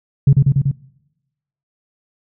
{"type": "tone with echo", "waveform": "sine", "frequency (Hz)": 137.7, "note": "C#3", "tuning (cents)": -11, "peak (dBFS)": -4, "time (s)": [0.27, 0.33], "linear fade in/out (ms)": 5, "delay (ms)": 96, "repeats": 4, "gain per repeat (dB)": -2, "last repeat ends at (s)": 0.714, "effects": ["noise-tail reverb RT60 1.0 s tail -24 dB re dry", "tanh soft clip ceiling -2 dBFS"]}